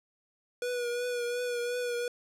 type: tone with vibrato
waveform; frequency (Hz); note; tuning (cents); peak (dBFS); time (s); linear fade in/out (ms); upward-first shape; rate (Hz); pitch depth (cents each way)
square; 485.8; B4; -29; -31; 0.62-2.08; 2; triangle; 2.8; 35
effects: low-pass 12000 Hz 12 dB/octave